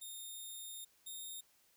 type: tone pair in turn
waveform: 10% pulse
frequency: 3667 / 3681 Hz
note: A#7 / A#7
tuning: -29 / -23 cents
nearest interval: unison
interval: 6 cents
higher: second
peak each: -38 / -37 dBFS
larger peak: second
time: 0.01-0.85 / 1.06-1.41 s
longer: first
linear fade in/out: 10 ms
effects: white hiss -71 dBFS RMS until 1.76 s